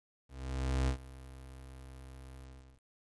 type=tone with ADSR envelope; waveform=35% pulse; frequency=65.41 Hz; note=C2; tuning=in tune; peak=-26 dBFS; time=0.28-2.83 s; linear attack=600 ms; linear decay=91 ms; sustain=-20 dB; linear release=390 ms; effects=resampled to 22050 Hz + 11-bit